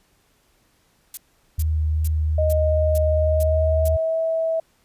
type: noise bursts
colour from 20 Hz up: violet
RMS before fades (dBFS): -29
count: 7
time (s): 1.14-3.884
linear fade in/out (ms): 2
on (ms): 32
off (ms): 420
type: tone with vibrato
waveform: sine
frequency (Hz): 77.78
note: D#2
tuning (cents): 0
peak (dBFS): -18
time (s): 1.58-3.97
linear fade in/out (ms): 10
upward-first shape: sine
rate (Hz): 2.6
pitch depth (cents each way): 12
type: tone with pitch glide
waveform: sine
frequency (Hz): 621 to 650.4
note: D#5 to E5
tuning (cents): -3 to -23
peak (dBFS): -19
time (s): 2.38-4.6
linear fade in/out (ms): 5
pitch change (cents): +80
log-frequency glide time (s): 3.2-4.19
effects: pink hiss -62 dBFS RMS until 4.84 s + resampled to 32000 Hz